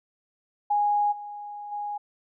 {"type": "tone with level steps", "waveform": "sine", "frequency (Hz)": 826, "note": "G#5", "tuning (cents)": -10, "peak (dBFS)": [-20, -35, -29], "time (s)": [0.7, 1.98], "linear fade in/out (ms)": 10, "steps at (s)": [1.11, 1.71], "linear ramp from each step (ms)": 20, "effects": []}